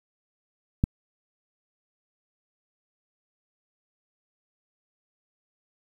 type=click; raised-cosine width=5 ms; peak=-8 dBFS; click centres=0.839 s; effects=8-bit